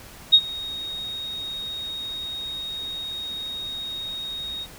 sine tone with ADSR envelope, 3744 Hz, A#7, 7 cents sharp, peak -7 dBFS, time 0.32-4.67 s, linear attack 20 ms, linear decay 60 ms, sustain -22 dB, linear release 45 ms, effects pink hiss -44 dBFS RMS until 4.78 s

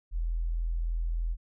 sine tone, 41.66 Hz, E1, 19 cents sharp, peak -27 dBFS, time 0.11-1.37 s, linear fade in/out 50 ms, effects none

